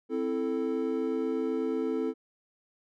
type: chord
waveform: triangle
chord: A minor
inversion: first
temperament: equal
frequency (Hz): 261.6 / 329.6 / 440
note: C4 / E4 / A4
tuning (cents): 0 / 0 / 0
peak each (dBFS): -30 / -31 / -29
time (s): 0.09-2.14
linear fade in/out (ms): 50
effects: none